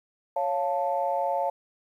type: chord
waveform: sine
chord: Db augmented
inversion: none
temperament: equal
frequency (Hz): 554.4 / 698.5 / 880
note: Db5 / F5 / A5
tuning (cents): 0 / 0 / 0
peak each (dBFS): -28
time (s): 0.36-1.5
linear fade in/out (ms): 5
effects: tanh soft clip ceiling -14 dBFS + 10-bit